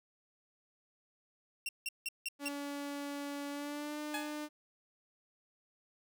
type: tone bursts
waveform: sawtooth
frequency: 2741 Hz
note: F7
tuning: 33 cents flat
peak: -32 dBFS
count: 5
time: 1.66-2.485 s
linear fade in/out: 2 ms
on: 29 ms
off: 170 ms
type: tone with pitch glide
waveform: sawtooth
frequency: 285.1 to 300 Hz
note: C#4 to D4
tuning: +49 to +37 cents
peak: -35 dBFS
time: 2.39-4.49 s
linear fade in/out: 50 ms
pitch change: +88 cents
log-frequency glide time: 3.5-3.99 s
type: tone with exponential decay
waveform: 15% pulse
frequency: 846 Hz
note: G#5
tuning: 32 cents sharp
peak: -28 dBFS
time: 4.14-4.44 s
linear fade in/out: 2 ms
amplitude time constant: 65 ms
effects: none